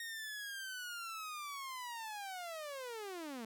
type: linear sweep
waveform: sawtooth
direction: down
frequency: 1864.7 to 215.5 Hz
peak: -39 dBFS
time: 0-3.45 s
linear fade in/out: 2 ms
effects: none